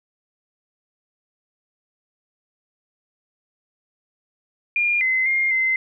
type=tone with pitch steps; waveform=sine; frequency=2412 / 2051 / 2122 / 2066 Hz; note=D7 / C7 / C7 / C7; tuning=+46 / -35 / +24 / -22 cents; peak=-17 dBFS; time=4.76-5.76 s; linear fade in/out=2 ms; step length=250 ms; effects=none